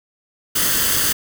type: noise with comb filter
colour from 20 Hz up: white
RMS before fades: -18 dBFS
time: 0.55-1.13 s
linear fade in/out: 10 ms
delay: 0.63 ms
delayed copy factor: +0.6
effects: none